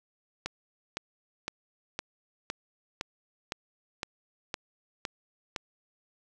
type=click train; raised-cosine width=0.2 ms; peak=-15 dBFS; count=11; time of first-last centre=0.46-5.562 s; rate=1.96 Hz; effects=none